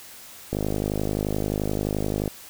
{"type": "click train", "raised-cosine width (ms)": 2, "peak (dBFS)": -12, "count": 91, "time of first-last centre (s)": [0.53, 2.278], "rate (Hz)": 51.5, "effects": ["white hiss -44 dBFS RMS until 2.49 s"]}